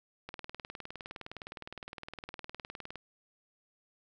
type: click train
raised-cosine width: 0.3 ms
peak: -26 dBFS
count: 53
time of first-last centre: 0.29-2.957 s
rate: 19.5 Hz
effects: none